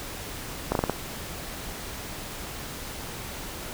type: slowing click train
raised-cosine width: 1 ms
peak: -9 dBFS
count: 5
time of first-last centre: 0.72-0.897 s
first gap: 32 ms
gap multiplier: 1.22
effects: pink hiss -37 dBFS RMS until 3.73 s